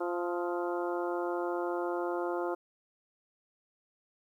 harmonic tone with a mistuned harmonic, 174.61 Hz, F3, in tune, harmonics 2 / 3 / 4 / 5 / 6 / 7 / 8, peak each -33 / -37 / -39 / -41 / -43 / -44 / -45 dBFS, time 0-2.55 s, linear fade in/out 10 ms, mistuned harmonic 7, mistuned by +47 cents, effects 11-bit

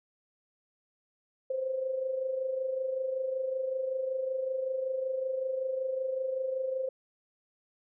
sine tone with amplitude modulation, 523.3 Hz, C5, in tune, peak -27 dBFS, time 1.5-6.89 s, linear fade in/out 5 ms, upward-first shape sine, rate 25.3 Hz, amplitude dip 55%, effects none

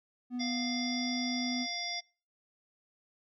triangle tone with pitch glide, 246.8 to 249.1 Hz, B3 to B3, -1 to +15 cents, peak -31 dBFS, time 0.3-1.67 s, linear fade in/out 50 ms, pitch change +16 cents, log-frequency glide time 0.73-1.07 s
harmonic tone, 698.5 Hz, F5, in tune, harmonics 1 / 3 / 5 / 7 / 8, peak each -43 / -40 / -41 / -40 / -40 dBFS, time 0.39-2.01 s, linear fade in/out 20 ms
effects noise-tail reverb RT60 0.4 s tail -26 dB re dry

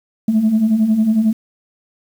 sine beating tone pair, 210.4 / 221.4 Hz, G#3 / A3, +23 / +11 cents, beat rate 11 Hz, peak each -18 / -11 dBFS, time 0.28-1.33 s, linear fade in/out 5 ms, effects tanh soft clip ceiling -7 dBFS + 7-bit

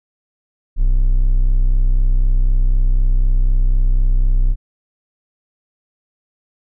triangle tone, 31.99 Hz, C1, 38 cents flat, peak -8 dBFS, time 0.76-4.56 s, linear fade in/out 50 ms, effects none

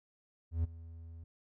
triangle tone with ADSR envelope, 82.6 Hz, E2, 4 cents sharp, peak -25 dBFS, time 0.51-1.24 s, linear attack 130 ms, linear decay 16 ms, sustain -19 dB, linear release 6 ms, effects none

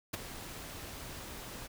pink noise with ADSR envelope, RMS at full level -33 dBFS, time 0.13-1.68 s, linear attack 11 ms, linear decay 13 ms, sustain -12 dB, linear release 24 ms, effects none

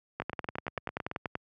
two click trains, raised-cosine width 0.5 ms, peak -20 / -17 dBFS, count 9 / 13, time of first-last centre 0.22-1.114 / 0.2-1.354 s, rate 8.95 / 10.4 Hz, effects high-pass 80 Hz 12 dB/octave

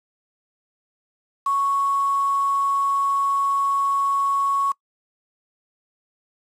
sine tone with quantisation, 1108.7 Hz, C#6, in tune, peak -18 dBFS, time 1.46-4.72 s, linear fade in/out 5 ms, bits 6, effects noise-tail reverb RT60 0.1 s tail -24 dB re dry + low-pass 10000 Hz 12 dB/octave

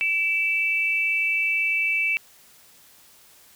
sine tone pair together, 2316 / 2654 Hz, D7 / E7, -25 / +11 cents, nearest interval major second, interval 236 cents, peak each -23 dBFS, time 0.01-2.17 s, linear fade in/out 0 ms, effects white hiss -53 dBFS RMS until 3.55 s

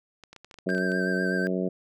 clicks, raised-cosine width 0.2 ms, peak -28 dBFS, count 11, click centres 0.237 / 0.33 / 0.363 / 0.446 / 0.512 / 0.542 / 0.587 / 0.702 / 0.749 / 0.781 / 0.918 s
harmonic tone, 92.5 Hz, F#2, in tune, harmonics 2 / 3 / 4 / 5 / 6 / 7, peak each -28 / -33 / -31 / -34 / -35 / -36 dBFS, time 0.66-1.69 s, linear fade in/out 10 ms
triangle tone with vibrato, 1568 Hz, G6, in tune, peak -27 dBFS, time 0.69-1.47 s, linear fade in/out 0 ms, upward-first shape sine, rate 8 Hz, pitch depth 34 cents each way
effects none

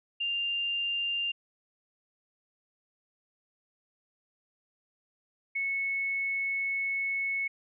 sine tone pair in turn, 2794 / 2202 Hz, F7 / C#7, 0 / -12 cents, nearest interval major third, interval 412 cents, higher first, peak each -28 dBFS, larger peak neither, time 0.2-1.32 / 5.55-7.48 s, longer second, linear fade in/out 10 ms, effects none

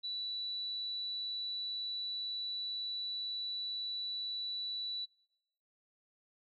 sine tone, 3951 Hz, B7, in tune, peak -36 dBFS, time 0.03-5.06 s, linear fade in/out 20 ms, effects noise-tail reverb RT60 0.8 s tail -25 dB re dry

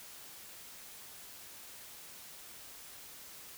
silence, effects white hiss -51 dBFS RMS until 3.57 s

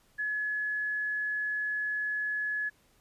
sine tone, 1700 Hz, G#6, 40 cents sharp, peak -29 dBFS, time 0.18-2.7 s, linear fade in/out 20 ms, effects pink hiss -66 dBFS RMS until 3 s + resampled to 32000 Hz

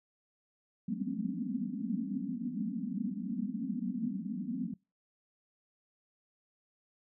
pink band-pass noise, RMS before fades -36 dBFS, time 0.88-4.74 s, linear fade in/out 5 ms, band 180 to 270 Hz, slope 96 dB/octave, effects noise-tail reverb RT60 0.3 s tail -26 dB re dry

